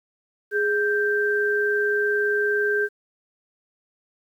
sine tone pair together, 415.3 / 1569.4 Hz, G#4 / G6, 0 / +2 cents, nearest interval octave + major seventh, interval 2302 cents, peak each -22 dBFS, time 0.51-2.89 s, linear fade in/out 50 ms, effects 9-bit

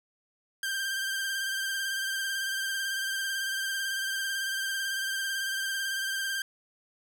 sawtooth tone with vibrato, 1578 Hz, G6, 11 cents sharp, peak -26 dBFS, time 0.63-6.42 s, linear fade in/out 2 ms, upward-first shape sine, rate 18 Hz, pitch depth 32 cents each way, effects none

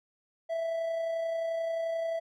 triangle tone with amplitude modulation, 660 Hz, E5, 2 cents sharp, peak -26 dBFS, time 0.49-2.2 s, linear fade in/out 20 ms, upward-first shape sine, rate 31.4 Hz, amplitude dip 30%, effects none

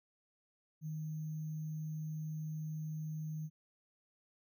sine tone with sample-and-hold, 155.56 Hz, D#3, in tune, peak -38 dBFS, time 0.81-3.5 s, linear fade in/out 50 ms, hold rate 6300 Hz, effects none

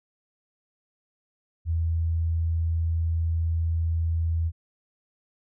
sine tone, 82.41 Hz, E2, in tune, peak -22 dBFS, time 1.65-4.52 s, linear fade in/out 50 ms, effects none

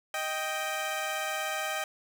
15% pulse tone pair together, 623.9 / 784 Hz, D#5 / G5, +5 / 0 cents, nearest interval major third, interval 395 cents, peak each -27 dBFS, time 0.14-1.84 s, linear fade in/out 2 ms, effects none

